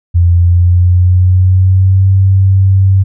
sine tone with pitch glide, 86.6 to 96.09 Hz, F2 to G2, -14 to -34 cents, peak -4 dBFS, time 0.14-3.04 s, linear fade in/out 20 ms, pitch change +180 cents, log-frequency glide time 0.34-2.09 s, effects none

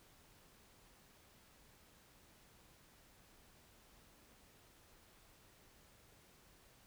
silence, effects pink hiss -66 dBFS RMS until 6.86 s

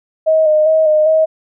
sine tone with vibrato, 624 Hz, D#5, 5 cents sharp, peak -8 dBFS, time 0.26-1.26 s, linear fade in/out 20 ms, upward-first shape square, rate 2.5 Hz, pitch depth 27 cents each way, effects none

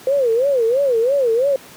sine tone with vibrato, 505 Hz, B4, 39 cents sharp, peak -13 dBFS, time 0.07-1.56 s, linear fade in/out 2 ms, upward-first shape sine, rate 3 Hz, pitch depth 210 cents each way, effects pink hiss -41 dBFS RMS until 1.76 s + high-pass 150 Hz 12 dB/octave

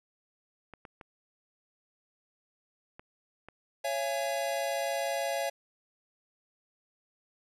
clicks, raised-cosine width 0.5 ms, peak -31 dBFS, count 5, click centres 0.737 / 0.852 / 1.012 / 2.995 / 3.486 s
square chord, C# minor, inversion none, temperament equal with one note detuned, 554.4 / 674.7 / 830.6 Hz, C#5 / E5 / G#5, 0 / +40 / 0 cents, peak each -34 / -34 / -38 dBFS, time 3.84-5.5 s, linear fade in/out 10 ms
effects resampled to 32000 Hz + 11-bit

